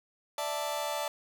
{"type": "chord", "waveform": "sawtooth", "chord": "D suspended second", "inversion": "none", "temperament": "just", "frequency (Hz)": [587.3, 660.7, 881], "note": ["D5", "E5", "A5"], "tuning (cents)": [0, 4, 2], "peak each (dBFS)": [-31, -34, -31], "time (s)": [0.38, 1.08], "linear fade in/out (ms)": 2, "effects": []}